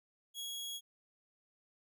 sawtooth tone, 3322 Hz, G#7, in tune, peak -37 dBFS, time 0.34-0.81 s, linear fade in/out 50 ms, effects none

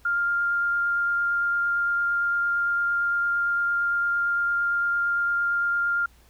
sine tone with vibrato, 1400 Hz, F6, 4 cents sharp, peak -21 dBFS, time 0.05-6.06 s, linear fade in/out 5 ms, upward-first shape triangle, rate 8.8 Hz, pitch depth 9 cents each way, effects added 60 Hz sine -55 dBFS peak until 6.29 s + pink hiss -59 dBFS RMS until 6.29 s

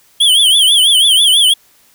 square tone with vibrato, 3220 Hz, G7, 46 cents sharp, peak -7 dBFS, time 0.2-1.54 s, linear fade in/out 10 ms, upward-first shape triangle, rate 6.1 Hz, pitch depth 160 cents each way, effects white hiss -50 dBFS RMS until 1.94 s

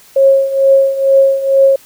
sine tone with tremolo, 543 Hz, C#5, 36 cents flat, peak -3 dBFS, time 0.16-1.76 s, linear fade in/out 5 ms, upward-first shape triangle, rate 2.2 Hz, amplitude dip 80%, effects white hiss -43 dBFS RMS until 1.85 s

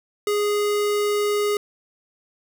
square tone, 414 Hz, G#4, 5 cents flat, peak -20 dBFS, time 0.27-1.57 s, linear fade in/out 2 ms, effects none

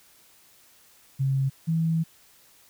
sine tone pair in turn, 135.1 / 163.04 Hz, C#3 / E3, -44 / -19 cents, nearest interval minor third, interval 325 cents, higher second, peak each -21 dBFS, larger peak neither, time 1.19-1.5 / 1.67-2.04 s, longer second, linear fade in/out 20 ms, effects white hiss -57 dBFS RMS until 2.69 s

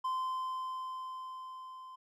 triangle tone with level ramp, 1034 Hz, C6, 21 cents flat, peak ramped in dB -29 to -45 dBFS, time 0.04-1.96 s, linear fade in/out 10 ms, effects none

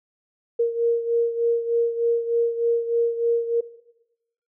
sine beating tone pair, 466.2 / 469.5 Hz, A#4 / A#4, 0 / +12 cents, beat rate 3.3 Hz, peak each -20 / -24 dBFS, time 0.59-3.61 s, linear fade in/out 10 ms, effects noise-tail reverb RT60 0.9 s tail -17 dB re dry

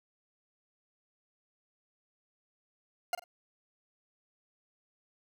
40% pulse tone with echo, 706 Hz, F5, 19 cents sharp, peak -27 dBFS, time 3.13-3.15 s, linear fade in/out 2 ms, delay 45 ms, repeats 2, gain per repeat -13 dB, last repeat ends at 3.24 s, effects none

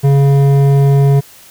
sine tone with hard clipping, 139.3 Hz, C#3, 9 cents sharp, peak -8 dBFS, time 0.03-1.21 s, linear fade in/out 20 ms, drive 10 dB, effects white hiss -40 dBFS RMS until 1.5 s

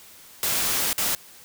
white noise with dropouts, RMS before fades -24 dBFS, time 0.43-1.15 s, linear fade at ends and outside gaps 1 ms, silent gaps 0.93-0.98 s, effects white hiss -48 dBFS RMS until 1.44 s

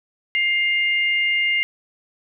sine tone pair together, 2110 / 2817 Hz, C7 / F7, +14 / +14 cents, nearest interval perfect fourth, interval 500 cents, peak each -18 / -23 dBFS, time 0.35-1.63 s, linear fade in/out 0 ms, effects none

